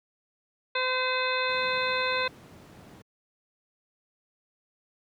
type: harmonic tone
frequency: 512 Hz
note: C5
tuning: 38 cents flat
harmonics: 1 / 2 / 3 / 4 / 5 / 7 / 8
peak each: -31 / -31 / -32 / -35 / -32 / -35 / -36 dBFS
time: 0.75-2.28 s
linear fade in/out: 5 ms
type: noise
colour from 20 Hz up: brown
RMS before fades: -42 dBFS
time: 1.49-3.02 s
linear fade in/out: 5 ms
effects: high-pass 150 Hz 12 dB/octave